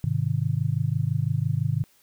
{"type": "chord", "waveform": "sine", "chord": "Ab major", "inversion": "none", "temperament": "just", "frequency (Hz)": [103.83, 129.78, 155.74], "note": ["Ab2", "C3", "Eb3"], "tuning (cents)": [0, -14, 2], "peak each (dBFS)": [-27, -25, -27], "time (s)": [0.04, 1.84], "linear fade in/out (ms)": 0, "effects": ["white hiss -61 dBFS RMS until 2.02 s"]}